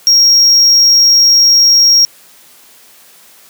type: tone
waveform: triangle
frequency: 5590 Hz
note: F8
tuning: 1 cent sharp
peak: -3 dBFS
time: 0.07-2.05 s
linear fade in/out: 0 ms
effects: white hiss -42 dBFS RMS until 3.49 s + high-pass 150 Hz 12 dB/octave